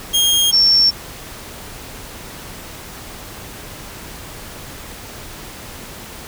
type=tone pair in turn; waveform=sawtooth / sine; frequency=3238 / 5446 Hz; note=G#7 / F8; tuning=-45 / -44 cents; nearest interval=major sixth; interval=901 cents; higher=second; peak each=-9 dBFS; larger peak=neither; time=0.13-0.52 / 0.52-0.91 s; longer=neither; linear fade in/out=20 ms; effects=pink hiss -34 dBFS RMS until 6.27 s